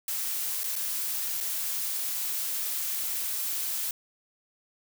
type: noise with dropouts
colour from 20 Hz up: blue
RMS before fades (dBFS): -31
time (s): 0.08-3.91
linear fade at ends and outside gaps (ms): 2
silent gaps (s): 0.635-0.64 / 0.756-0.762 / 1.404-1.408
effects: none